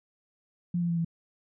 sine tone with pitch steps, 174.61 / 171.91 / 169.25 / 166.63 Hz, F3 / F3 / E3 / E3, 0 / -27 / +46 / +19 cents, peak -25 dBFS, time 0.74-1.048 s, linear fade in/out 5 ms, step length 77 ms, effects none

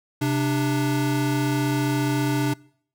square tone pair together, 131.63 / 295.5 Hz, C3 / D4, +11 / +11 cents, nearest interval octave + major second, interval 1400 cents, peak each -24 dBFS, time 0.21-2.54 s, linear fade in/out 10 ms, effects noise-tail reverb RT60 0.6 s tail -24 dB re dry

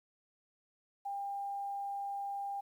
sine tone with quantisation, 799 Hz, G5, 33 cents sharp, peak -36 dBFS, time 1.05-2.61 s, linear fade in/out 10 ms, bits 11, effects none

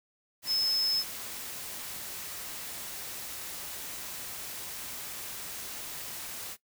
sine tone in noise, 5200 Hz, E8, 24 cents flat, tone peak -26 dBFS, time 0.46-1.04 s, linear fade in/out 50 ms, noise white, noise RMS -40 dBFS, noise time 0.42-6.57 s, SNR +11 dB, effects noise-tail reverb RT60 0.1 s tail -17 dB re dry

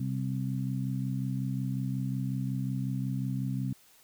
harmonic tone, 65.5 Hz, C2, 2 cents sharp, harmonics 2 / 3 / 4, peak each -31 / -35 / -37 dBFS, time 0-3.73 s, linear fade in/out 5 ms, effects white hiss -60 dBFS RMS until 4.03 s

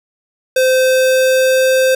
square tone with pitch glide, 517 to 520.9 Hz, C5 to C5, -21 to -8 cents, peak -10 dBFS, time 0.56-1.95 s, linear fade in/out 5 ms, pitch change +13 cents, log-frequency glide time 0.81-1.67 s, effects none

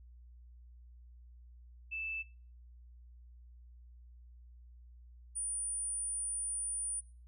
sine tone pair in turn, 2637 / 9397 Hz, E7 / D9, 0 / 0 cents, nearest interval octave + minor seventh, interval 2200 cents, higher second, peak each -37 / -35 dBFS, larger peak second, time 1.91-2.23 / 5.35-7.01 s, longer second, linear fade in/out 20 ms, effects noise-tail reverb RT60 0.4 s tail -21 dB re dry + added 60 Hz sine -53 dBFS peak until 7.27 s

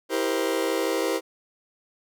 40% pulse chord, C dominant seventh, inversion first, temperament just, 327 / 392.4 / 470.9 / 523.3 Hz, E4 / G4 / Bb4 / C5, -14 / +2 / +18 / 0 cents, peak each -28 dBFS, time 0.09-1.21 s, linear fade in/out 50 ms, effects none

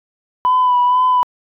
sine tone with vibrato, 996 Hz, B5, 14 cents sharp, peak -9 dBFS, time 0.45-1.23 s, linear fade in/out 0 ms, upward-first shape sine, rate 2.1 Hz, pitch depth 28 cents each way, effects tanh soft clip ceiling -7 dBFS

